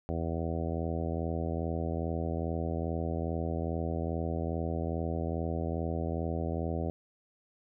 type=harmonic tone; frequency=82.41 Hz; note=E2; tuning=in tune; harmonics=1 / 2 / 3 / 4 / 5 / 6 / 7 / 8 / 9; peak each=-34 / -37 / -39 / -40 / -41 / -42 / -42 / -43 / -44 dBFS; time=0.09-6.9 s; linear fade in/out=0 ms; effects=none